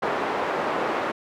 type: band-pass noise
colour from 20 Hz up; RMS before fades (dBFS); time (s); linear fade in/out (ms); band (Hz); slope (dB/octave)
pink; -26; 0.02-1.12; 10; 410 to 1400; 12
effects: none